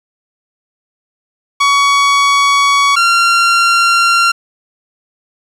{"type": "tone pair in turn", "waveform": "sawtooth", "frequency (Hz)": [1125, 1377.4], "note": ["C#6", "F6"], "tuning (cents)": [25, -24], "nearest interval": "major third", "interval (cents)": 351, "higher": "second", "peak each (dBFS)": -4, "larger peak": "neither", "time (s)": [[1.6, 2.96], [2.96, 4.32]], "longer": "neither", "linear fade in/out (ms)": 10, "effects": ["low-pass 7000 Hz 12 dB/octave", "7-bit"]}